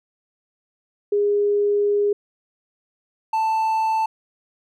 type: tone pair in turn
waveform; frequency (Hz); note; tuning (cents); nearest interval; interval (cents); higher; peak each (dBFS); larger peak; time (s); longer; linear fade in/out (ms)
sine / triangle; 410 / 883.7; G#4 / A5; -22 / +7; octave + minor second; 1329; second; -16; neither; 1.12-2.13 / 3.33-4.06; first; 5
effects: none